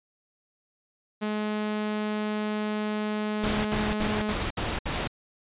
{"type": "tone", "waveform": "sawtooth", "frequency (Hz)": 212, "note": "G#3", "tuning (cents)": 36, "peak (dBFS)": -23, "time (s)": [1.21, 4.34], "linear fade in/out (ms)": 20}
{"type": "noise bursts", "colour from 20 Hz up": "pink", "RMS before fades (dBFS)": -29, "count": 6, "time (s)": [3.43, 5.075], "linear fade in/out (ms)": 5, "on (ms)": 220, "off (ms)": 65}
{"effects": ["resampled to 8000 Hz"]}